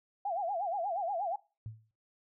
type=tone with vibrato; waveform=sine; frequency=740 Hz; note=F#5; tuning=in tune; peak=-31 dBFS; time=0.25-1.36 s; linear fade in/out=5 ms; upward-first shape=sine; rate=8.4 Hz; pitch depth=200 cents each way
type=tone with exponential decay; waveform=sine; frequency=110 Hz; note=A2; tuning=in tune; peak=-36 dBFS; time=1.66-1.91 s; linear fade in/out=0 ms; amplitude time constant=54 ms
effects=noise-tail reverb RT60 0.3 s tail -21 dB re dry

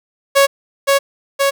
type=tone with echo; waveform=sawtooth; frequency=554.4 Hz; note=C#5; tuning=in tune; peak=-4 dBFS; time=0.35-0.47 s; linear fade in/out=20 ms; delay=520 ms; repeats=2; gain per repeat=-2 dB; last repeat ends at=1.51 s; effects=none

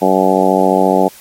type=harmonic tone; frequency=94.5 Hz; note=F#2; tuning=37 cents sharp; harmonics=2 / 3 / 4 / 5 / 6 / 7 / 8 / 9; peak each=-17 / -17 / -17 / -17 / -17 / -17 / -17 / -17 dBFS; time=0.01-1.09 s; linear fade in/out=20 ms; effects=white hiss -39 dBFS RMS until 1.2 s + MP3 64 kbps

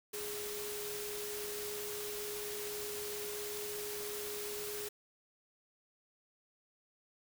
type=tone in noise; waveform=sine; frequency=415.3 Hz; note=G#4; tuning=in tune; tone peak=-42 dBFS; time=0.13-4.89 s; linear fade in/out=10 ms; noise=white; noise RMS=-43 dBFS; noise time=0.13-4.89 s; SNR=-2 dB; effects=none

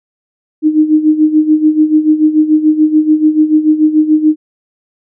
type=tone with tremolo; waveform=sine; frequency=308.4 Hz; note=D#4; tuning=15 cents flat; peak=-3 dBFS; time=0.62-4.36 s; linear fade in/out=50 ms; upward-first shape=sine; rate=6.9 Hz; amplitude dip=75%; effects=none

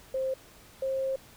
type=tone pair in turn; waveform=sine; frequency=527 / 532.8 Hz; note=C5 / C5; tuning=+12 / +31 cents; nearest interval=unison; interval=19 cents; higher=second; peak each=-27 dBFS; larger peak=neither; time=0.14-0.34 / 0.82-1.16 s; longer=second; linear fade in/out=5 ms; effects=pink hiss -54 dBFS RMS until 1.36 s

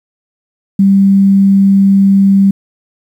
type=tone; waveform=sine; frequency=196 Hz; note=G3; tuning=in tune; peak=-4 dBFS; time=0.79-2.51 s; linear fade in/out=5 ms; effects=7-bit

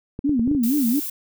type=clicks; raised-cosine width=3 ms; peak=-16 dBFS; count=6; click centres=0.191 / 0.294 / 0.395 / 0.476 / 0.514 / 0.549 s
type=tone with vibrato; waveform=sine; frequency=260 Hz; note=C4; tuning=11 cents flat; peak=-17 dBFS; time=0.24-1 s; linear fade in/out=10 ms; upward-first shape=sine; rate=4.3 Hz; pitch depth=240 cents each way
type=noise; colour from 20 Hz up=violet; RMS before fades=-29 dBFS; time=0.63-1.1 s; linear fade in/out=5 ms
effects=none

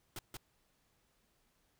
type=noise with echo; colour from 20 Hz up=pink; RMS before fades=-44 dBFS; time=0.16-0.19 s; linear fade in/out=2 ms; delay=180 ms; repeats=1; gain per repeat=-2 dB; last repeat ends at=0.37 s; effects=pink hiss -75 dBFS RMS until 1.79 s

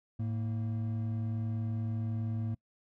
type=tone pair together; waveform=triangle; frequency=108.3 / 229.5 Hz; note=A2 / A#3; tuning=-27 / -27 cents; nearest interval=octave + minor second; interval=1300 cents; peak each=-30 / -37 dBFS; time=0.19-2.55 s; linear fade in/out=10 ms; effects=noise-tail reverb RT60 0.1 s tail -26 dB re dry

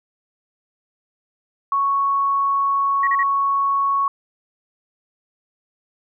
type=tone; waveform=sine; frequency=1108.7 Hz; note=C#6; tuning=in tune; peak=-16 dBFS; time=1.72-4.08 s; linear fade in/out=2 ms
type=tone bursts; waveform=sine; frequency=1900 Hz; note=A#6; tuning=33 cents sharp; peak=-19 dBFS; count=3; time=3.03-3.231 s; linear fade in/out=5 ms; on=43 ms; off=36 ms
effects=none

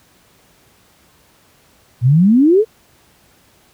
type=exponential sweep; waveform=sine; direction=up; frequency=114.1 to 464.1 Hz; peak=-7 dBFS; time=2.01-2.65 s; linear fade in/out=50 ms; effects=pink hiss -52 dBFS RMS until 3.73 s + high-pass 60 Hz 12 dB/octave

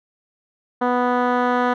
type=tone with low-pass filter sweep; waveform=10% pulse; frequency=246.9 Hz; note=B3; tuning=in tune; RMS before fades=-19 dBFS; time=0.81-1.74 s; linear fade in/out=10 ms; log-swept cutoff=1200 to 1800 Hz; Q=0.89; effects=none

